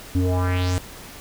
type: tone with low-pass filter sweep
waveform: square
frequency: 90.6 Hz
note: F#2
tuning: 36 cents flat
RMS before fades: -21 dBFS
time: 0.15-0.78 s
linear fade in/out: 0 ms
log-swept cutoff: 240 to 9300 Hz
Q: 3
effects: pink hiss -40 dBFS RMS until 1.2 s